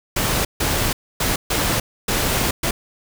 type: noise bursts at uneven times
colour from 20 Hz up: pink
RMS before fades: -20 dBFS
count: 6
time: 0.16-0.45 / 0.6-0.93 / 1.2-1.36 / 1.5-1.8 / 2.08-2.51 / 2.63-2.71 s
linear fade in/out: 5 ms
effects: none